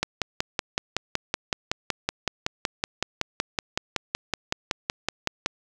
click train, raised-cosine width 0.2 ms, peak -6 dBFS, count 30, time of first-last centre 0.03-5.461 s, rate 5.34 Hz, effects none

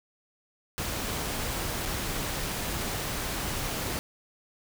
pink noise with dropouts, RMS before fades -32 dBFS, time 0.78-3.99 s, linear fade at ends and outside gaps 0 ms, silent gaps 1.854-1.858 s, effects none

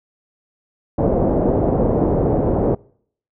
white low-pass noise, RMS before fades -17 dBFS, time 0.98-2.75 s, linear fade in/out 5 ms, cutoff 580 Hz, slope 24 dB/octave, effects noise-tail reverb RT60 0.6 s tail -25 dB re dry

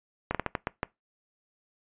slowing click train, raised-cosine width 0.5 ms, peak -12 dBFS, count 7, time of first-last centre 0.31-0.831 s, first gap 37 ms, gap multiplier 1.34, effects noise-tail reverb RT60 0.2 s tail -22 dB re dry + resampled to 8000 Hz

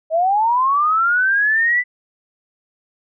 sine linear sweep, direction up, 622.3 to 2000 Hz, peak -13 dBFS, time 0.1-1.84 s, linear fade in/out 50 ms, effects none

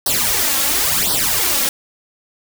white noise with flanger, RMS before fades -17 dBFS, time 0.06-1.69 s, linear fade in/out 2 ms, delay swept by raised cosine 0.21 to 3.71 ms, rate 0.95 Hz, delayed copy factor +0.85, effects none

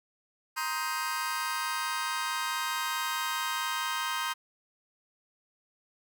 sawtooth chord, C minor seventh, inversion third, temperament just, 941.9 / 1046.5 / 1255.8 / 1569.8 Hz, Bb5 / C6 / Eb6 / G6, +18 / 0 / +16 / +2 cents, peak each -32 dBFS, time 0.56-4.34 s, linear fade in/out 20 ms, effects none

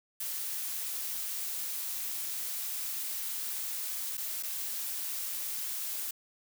blue noise with dropouts, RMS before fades -36 dBFS, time 0.2-6.11 s, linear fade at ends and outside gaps 5 ms, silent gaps 4.171-4.177 / 4.427-4.431 s, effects none

